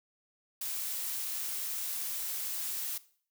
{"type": "noise", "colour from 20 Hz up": "blue", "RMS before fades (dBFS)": -36, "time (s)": [0.61, 2.98], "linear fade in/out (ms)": 5, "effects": ["noise-tail reverb RT60 0.5 s tail -18 dB re dry"]}